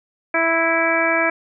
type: harmonic tone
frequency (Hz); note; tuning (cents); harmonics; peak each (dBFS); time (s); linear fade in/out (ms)
329.6; E4; 0; 1 / 2 / 3 / 4 / 5 / 6 / 7; -25 / -21 / -26 / -25 / -22 / -27 / -21; 0.34-1.3; 5
effects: none